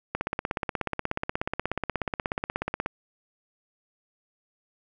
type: click train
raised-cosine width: 0.5 ms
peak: -12 dBFS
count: 46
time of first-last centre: 0.15-2.861 s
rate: 16.6 Hz
effects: none